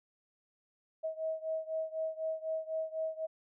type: beating tone pair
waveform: sine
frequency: 637 / 641 Hz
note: D#5 / E5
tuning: +41 / -49 cents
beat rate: 4 Hz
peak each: -36 / -38 dBFS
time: 1.03-3.27 s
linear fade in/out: 20 ms
effects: none